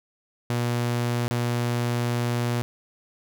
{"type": "tone with dropouts", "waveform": "sawtooth", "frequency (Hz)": 120, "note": "B2", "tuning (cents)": -49, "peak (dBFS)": -19, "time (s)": [0.5, 2.62], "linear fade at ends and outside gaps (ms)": 0, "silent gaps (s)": [1.28, 1.31], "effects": []}